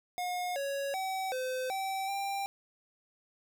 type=tone with pitch steps; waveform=square; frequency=719 / 556 / 762 / 513 / 772 / 791 Hz; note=F#5 / C#5 / G5 / C5 / G5 / G5; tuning=-50 / +5 / -49 / -34 / -27 / +15 cents; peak=-33 dBFS; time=0.18-2.46 s; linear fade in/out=0 ms; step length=380 ms; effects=none